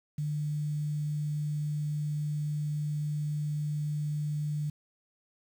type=tone with quantisation; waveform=sine; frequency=149.4 Hz; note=D3; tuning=30 cents sharp; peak=-29 dBFS; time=0.18-4.7 s; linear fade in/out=5 ms; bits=9; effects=none